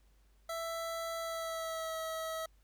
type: tone with pitch glide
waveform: 25% pulse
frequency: 662 to 645 Hz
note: E5 to E5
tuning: +7 to -38 cents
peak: -33 dBFS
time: 0.49-2.46 s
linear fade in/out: 5 ms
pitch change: -45 cents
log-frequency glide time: 1.19-1.98 s
effects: added 50 Hz sine -63 dBFS peak until 2.63 s + pink hiss -74 dBFS RMS until 2.63 s